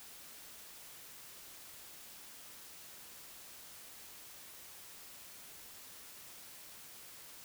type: silence
effects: white hiss -53 dBFS RMS until 7.44 s